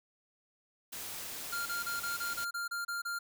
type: noise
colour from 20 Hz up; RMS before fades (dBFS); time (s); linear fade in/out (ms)
white; -42; 0.92-2.45; 10
type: tone bursts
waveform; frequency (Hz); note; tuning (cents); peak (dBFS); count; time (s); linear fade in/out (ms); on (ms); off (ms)
square; 1396.9; F6; 0; -35; 10; 1.52-3.19; 10; 140; 30
effects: none